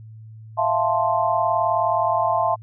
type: chord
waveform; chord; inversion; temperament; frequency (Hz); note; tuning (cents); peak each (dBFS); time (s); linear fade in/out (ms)
sine; F major seventh; third; equal; 659.3 / 698.5 / 880 / 1046.5; E5 / F5 / A5 / C6; 0 / 0 / 0 / 0; -23; 0.57-2.56; 20
effects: added 110 Hz sine -38 dBFS peak until 2.62 s